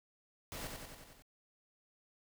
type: noise with echo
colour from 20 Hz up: pink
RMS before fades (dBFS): -44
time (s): 0.52-0.67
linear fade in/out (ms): 0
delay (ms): 92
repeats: 6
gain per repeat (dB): -3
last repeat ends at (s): 1.222
effects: none